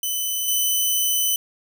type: tone with level steps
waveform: 5% pulse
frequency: 3013 Hz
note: F#7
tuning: 31 cents sharp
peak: -14 / -10 dBFS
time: 0.03-1.36 s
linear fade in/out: 2 ms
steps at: 0.48 s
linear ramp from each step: 2 ms
effects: none